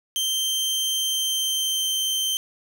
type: tone with pitch glide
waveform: sawtooth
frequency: 3136 to 3118 Hz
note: G7 to G7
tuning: 0 to -10 cents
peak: -19 dBFS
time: 0.16-2.37 s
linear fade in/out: 0 ms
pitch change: -10 cents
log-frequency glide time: 0.95-1.97 s
effects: 10-bit